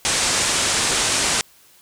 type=low-pass noise; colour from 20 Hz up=white; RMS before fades=-20 dBFS; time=0.05-1.41 s; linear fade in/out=0 ms; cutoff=9100 Hz; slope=48 dB/octave; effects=white hiss -52 dBFS RMS until 1.81 s